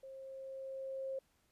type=tone with level ramp; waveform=sine; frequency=534 Hz; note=C5; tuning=35 cents sharp; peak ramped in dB=-48 to -37 dBFS; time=0.03-1.19 s; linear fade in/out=5 ms; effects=pink hiss -75 dBFS RMS until 1.51 s + resampled to 32000 Hz